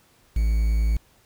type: tone with quantisation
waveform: triangle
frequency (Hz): 55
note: A1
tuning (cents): 0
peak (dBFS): -16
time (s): 0.36-0.97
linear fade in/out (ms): 5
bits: 7
effects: pink hiss -59 dBFS RMS until 1.25 s